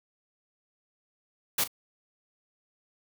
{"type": "noise with echo", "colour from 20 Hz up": "white", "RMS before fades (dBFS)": -26, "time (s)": [1.58, 1.64], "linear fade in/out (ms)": 5, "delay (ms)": 37, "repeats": 1, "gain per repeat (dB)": -14, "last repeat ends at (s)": 1.677, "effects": []}